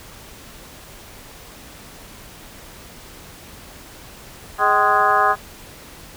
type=harmonic tone with a mistuned harmonic; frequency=207.7 Hz; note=G#3; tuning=in tune; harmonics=2 / 3 / 4 / 5 / 6 / 7 / 8; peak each=-26 / -25 / -19 / -19 / -18 / -25 / -23 dBFS; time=4.58-5.36 s; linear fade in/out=50 ms; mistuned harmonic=4; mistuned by=-130 cents; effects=pink hiss -41 dBFS RMS until 6.16 s